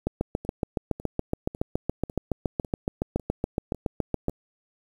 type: two click trains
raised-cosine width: 2 ms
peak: -11 / -24 dBFS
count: 31 / 8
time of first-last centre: 0.07-4.283 / 0.45-4.296 s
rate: 7.12 / 1.82 Hz
effects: 8-bit